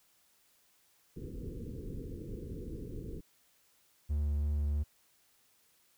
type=low-pass noise; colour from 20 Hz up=pink; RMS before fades=-42 dBFS; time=1.16-3.21 s; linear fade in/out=10 ms; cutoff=490 Hz; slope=96 dB/octave
type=tone with vibrato; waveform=triangle; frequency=73.42 Hz; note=D2; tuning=in tune; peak=-27 dBFS; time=4.09-4.84 s; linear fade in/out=20 ms; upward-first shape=sine; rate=3 Hz; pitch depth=13 cents each way
effects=white hiss -69 dBFS RMS until 5.97 s